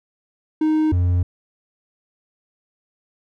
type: tone pair in turn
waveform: triangle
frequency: 311.1 / 88.8 Hz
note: D#4 / F2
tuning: 0 / +29 cents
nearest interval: octave + minor seventh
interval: 2171 cents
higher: first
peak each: -13 dBFS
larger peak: neither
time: 0.61-0.92 / 0.92-1.23 s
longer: neither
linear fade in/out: 5 ms
effects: none